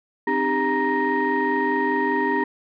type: tone cluster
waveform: sine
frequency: 260.1 / 305 / 399 / 939 / 1865 Hz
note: C4 / D#4 / G4 / A#5 / A#6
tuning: -10 / -34 / +31 / +12 / 0 cents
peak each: -26 / -26 / -24 / -23 / -25 dBFS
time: 0.27-2.44 s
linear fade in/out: 5 ms
effects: tanh soft clip ceiling -12 dBFS